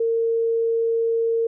sine tone, 457.7 Hz, A#4, 32 cents flat, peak -18 dBFS, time 0-1.47 s, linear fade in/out 5 ms, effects none

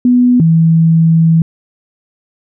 sine tone pair in turn, 246.9 / 163.4 Hz, B3 / E3, 0 / -15 cents, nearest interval perfect fifth, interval 715 cents, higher first, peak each -5 dBFS, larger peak neither, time 0.05-0.4 / 0.4-1.42 s, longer second, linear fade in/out 2 ms, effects none

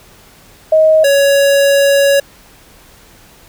sine / square tone pair in turn, 630 / 559 Hz, D#5 / C#5, +21 / +14 cents, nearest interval major second, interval 207 cents, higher first, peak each -5 / -8 dBFS, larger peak first, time 0.72-1.04 / 1.04-2.2 s, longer second, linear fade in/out 5 ms, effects pink hiss -43 dBFS RMS until 3.48 s

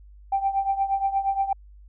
sine tone with tremolo, 784 Hz, G5, in tune, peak -17 dBFS, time 0.32-1.53 s, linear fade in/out 5 ms, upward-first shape triangle, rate 8.5 Hz, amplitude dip 85%, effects tanh soft clip ceiling -13 dBFS + added 50 Hz sine -45 dBFS peak until 1.88 s

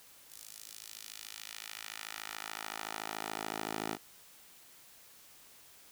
10% pulse tone with high-pass filter sweep, 53.7 Hz, A1, 41 cents flat, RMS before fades -43 dBFS, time 0.28-3.98 s, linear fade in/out 50 ms, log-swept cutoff 7500 to 350 Hz, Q 0.82, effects white hiss -58 dBFS RMS until 5.91 s

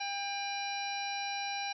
harmonic tone with a mistuned harmonic, 800 Hz, G5, 35 cents sharp, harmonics 1 / 2 / 3 / 4 / 5 / 6 / 7, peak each -37 / -45 / -40 / -48 / -42 / -51 / -44 dBFS, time 0-1.73 s, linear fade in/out 10 ms, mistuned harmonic 4, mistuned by -150 cents, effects none

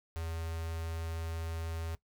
square tone with notch filter, 82.1 Hz, E2, 6 cents flat, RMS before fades -38 dBFS, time 0.16-1.95 s, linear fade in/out 0 ms, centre 220 Hz, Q 1.2, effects noise-tail reverb RT60 0.1 s tail -19 dB re dry

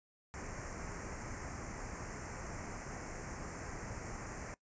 pink band-stop noise, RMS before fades -44 dBFS, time 0.34-4.54 s, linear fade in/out 0 ms, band 2300 to 5700 Hz, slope 48 dB/octave, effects noise-tail reverb RT60 0.1 s tail -19 dB re dry + resampled to 16000 Hz

